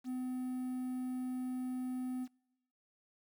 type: tone with quantisation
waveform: triangle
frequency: 254 Hz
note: B3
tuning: 49 cents sharp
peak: -34 dBFS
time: 0.04-2.28 s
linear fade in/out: 50 ms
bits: 10
effects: noise-tail reverb RT60 1.0 s tail -26 dB re dry